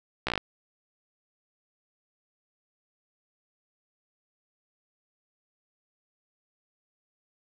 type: slowing click train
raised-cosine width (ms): 0.3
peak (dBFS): -11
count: 7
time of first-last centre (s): 0.27-0.377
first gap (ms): 15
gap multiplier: 1.07
effects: none